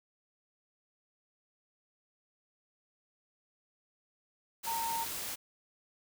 sine tone in noise, 918 Hz, A#5, 27 cents flat, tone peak -33 dBFS, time 4.66-5.05 s, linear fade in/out 20 ms, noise white, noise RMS -39 dBFS, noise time 4.63-5.36 s, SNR +3 dB, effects none

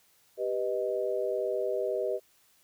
sine chord, G augmented, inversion none, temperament equal, 392 / 493.9 / 622.3 Hz, G4 / B4 / D#5, 0 / 0 / 0 cents, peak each -32 dBFS, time 0.37-2.2 s, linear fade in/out 50 ms, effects white hiss -65 dBFS RMS until 2.63 s

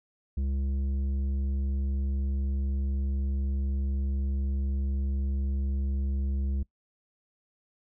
triangle tone with tanh clipping, 68 Hz, C#2, 33 cents flat, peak -28 dBFS, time 0.37-6.63 s, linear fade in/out 5 ms, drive 13 dB, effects noise-tail reverb RT60 0.1 s tail -21 dB re dry

